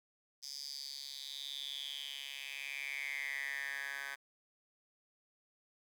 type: tone with high-pass filter sweep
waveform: 10% pulse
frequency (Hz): 139.2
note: C#3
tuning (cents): +8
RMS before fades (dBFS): -43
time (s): 0.42-4.16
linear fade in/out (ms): 20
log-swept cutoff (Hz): 5300 to 1500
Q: 7.6
effects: 11-bit